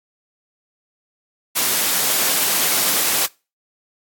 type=high-pass noise; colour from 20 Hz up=white; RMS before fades=-18 dBFS; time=1.55-3.27 s; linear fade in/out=20 ms; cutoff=180 Hz; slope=12 dB/octave; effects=noise-tail reverb RT60 0.3 s tail -24 dB re dry + AAC 64 kbps